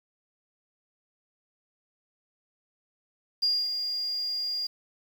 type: tone with ADSR envelope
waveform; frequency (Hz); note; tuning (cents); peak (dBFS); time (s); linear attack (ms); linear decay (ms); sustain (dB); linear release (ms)
sine; 4823; D8; +45; -21; 3.42-4.67; 13; 250; -7; 6
effects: 8-bit